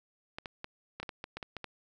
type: clicks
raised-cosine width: 0.3 ms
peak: -23 dBFS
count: 11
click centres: 0.385 / 0.458 / 0.644 / 1 / 1.03 / 1.092 / 1.241 / 1.37 / 1.428 / 1.567 / 1.643 s
effects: none